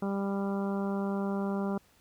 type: harmonic tone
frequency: 197.8 Hz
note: G3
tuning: 16 cents sharp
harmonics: 1 / 2 / 3 / 4 / 5 / 6 / 7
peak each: -30 / -36 / -40 / -42 / -44 / -46 / -47 dBFS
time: 0.02-1.78 s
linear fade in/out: 5 ms
effects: pink hiss -64 dBFS RMS until 2 s